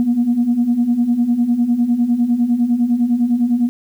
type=beating tone pair; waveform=sine; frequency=233.1 / 243 Hz; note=A#3 / B3; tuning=0 / -28 cents; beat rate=9.9 Hz; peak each=-18 / -13 dBFS; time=0-3.69 s; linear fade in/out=0 ms; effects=tanh soft clip ceiling -7 dBFS + 8-bit